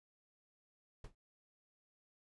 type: noise with exponential decay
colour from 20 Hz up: brown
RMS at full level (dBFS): -41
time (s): 1.04-1.15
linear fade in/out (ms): 5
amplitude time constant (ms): 22
effects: resampled to 24000 Hz